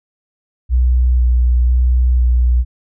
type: tone with vibrato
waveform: sine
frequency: 61.5 Hz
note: B1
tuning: 7 cents flat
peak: -9 dBFS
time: 0.69-2.65 s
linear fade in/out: 50 ms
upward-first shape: square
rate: 1 Hz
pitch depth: 15 cents each way
effects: none